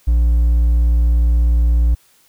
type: tone with hard clipping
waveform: triangle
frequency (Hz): 58.4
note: A#1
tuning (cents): +4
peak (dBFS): -11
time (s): 0.07-1.95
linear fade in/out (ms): 10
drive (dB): 5
effects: white hiss -54 dBFS RMS until 2.28 s

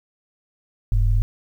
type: tone pair together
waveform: sine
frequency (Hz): 41.9 / 102.4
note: E1 / G#2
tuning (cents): +29 / -24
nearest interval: octave + minor third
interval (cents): 1547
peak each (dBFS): -16 / -20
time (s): 0.92-1.22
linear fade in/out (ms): 0
effects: 9-bit

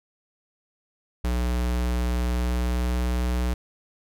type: tone with pitch glide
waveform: square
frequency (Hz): 60.7 to 61.23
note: B1 to B1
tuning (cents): -29 to -14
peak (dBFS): -23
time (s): 1.24-3.54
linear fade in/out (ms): 5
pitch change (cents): +15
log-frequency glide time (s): 2.23-3.03
effects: none

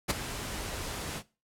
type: noise with ADSR envelope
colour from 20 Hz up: pink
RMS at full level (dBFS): -24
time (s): 0.08-1.23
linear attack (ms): 26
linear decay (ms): 11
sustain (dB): -13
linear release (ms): 59
effects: noise-tail reverb RT60 0.3 s tail -19 dB re dry + low-pass 12000 Hz 12 dB/octave

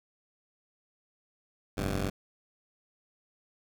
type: tone pair together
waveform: 10% pulse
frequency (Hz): 43.6 / 98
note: F1 / G2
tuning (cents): -2 / 0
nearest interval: octave + major second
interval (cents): 1402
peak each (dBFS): -24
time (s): 1.77-2.1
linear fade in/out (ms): 10
effects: none

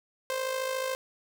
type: tone with amplitude modulation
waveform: sawtooth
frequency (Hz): 523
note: C5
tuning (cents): -1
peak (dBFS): -23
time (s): 0.3-0.95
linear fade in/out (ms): 0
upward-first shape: sine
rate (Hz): 54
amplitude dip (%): 55
effects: none

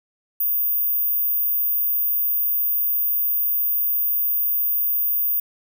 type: tone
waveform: sine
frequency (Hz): 14917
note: A#9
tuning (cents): 0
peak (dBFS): -18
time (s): 0.4-5.4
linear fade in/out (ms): 5
effects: none

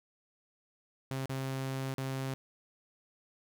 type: tone with dropouts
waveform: sawtooth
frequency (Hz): 133.4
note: C3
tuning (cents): +34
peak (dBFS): -30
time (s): 1.11-2.34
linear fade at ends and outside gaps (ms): 0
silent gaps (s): 1.257-1.295 / 1.94-1.982
effects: none

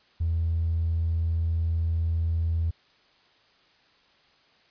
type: tone with tanh clipping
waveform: triangle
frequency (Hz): 82.41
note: E2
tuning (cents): 0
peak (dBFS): -22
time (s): 0.2-2.71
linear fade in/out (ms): 10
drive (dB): 1
effects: white hiss -61 dBFS RMS until 4.7 s + resampled to 11025 Hz

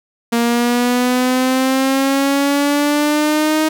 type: exponential sweep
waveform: sawtooth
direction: up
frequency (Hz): 233.1 to 313.7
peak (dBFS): -9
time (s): 0.32-3.69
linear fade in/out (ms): 10
effects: none

